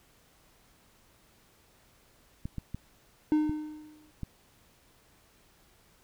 clicks, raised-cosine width 5 ms, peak -23 dBFS, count 5, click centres 2.455 / 2.583 / 2.746 / 3.495 / 4.233 s
triangle tone with exponential decay, 305.3 Hz, D#4, 33 cents flat, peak -18 dBFS, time 3.32-4.11 s, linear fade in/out 0 ms, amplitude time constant 170 ms
effects pink hiss -63 dBFS RMS until 6.03 s

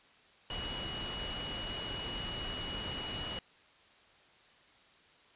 sine tone in noise, 2914 Hz, F#7, 27 cents flat, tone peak -40 dBFS, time 0.5-3.39 s, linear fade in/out 2 ms, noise pink, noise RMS -41 dBFS, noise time 0.5-3.39 s, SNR -2 dB, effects white hiss -62 dBFS RMS until 5.35 s + resampled to 8000 Hz

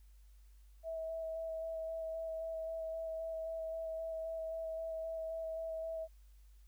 sine tone with vibrato, 649 Hz, E5, 27 cents flat, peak -38 dBFS, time 0.83-6.08 s, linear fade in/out 50 ms, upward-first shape square, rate 3.8 Hz, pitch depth 10 cents each way, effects added 50 Hz sine -57 dBFS peak until 6.67 s + white hiss -75 dBFS RMS until 6.67 s

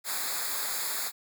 white noise with comb filter, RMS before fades -32 dBFS, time 0.04-1.12 s, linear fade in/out 50 ms, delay 0.34 ms, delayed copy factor -0.9, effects none

